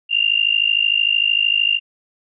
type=tone with amplitude modulation; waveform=sine; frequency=2794 Hz; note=F7; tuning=in tune; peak=-10 dBFS; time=0.09-1.8 s; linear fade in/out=50 ms; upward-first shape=sine; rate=53.2 Hz; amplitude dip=90%; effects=none